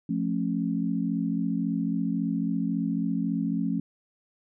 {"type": "chord", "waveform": "sine", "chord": "F augmented", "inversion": "none", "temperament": "just", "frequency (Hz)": [174.61, 218.3, 272.8], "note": ["F3", "A3", "C#4"], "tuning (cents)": [0, -13, -28], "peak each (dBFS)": -29, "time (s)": [0.09, 3.8], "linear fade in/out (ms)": 5, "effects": []}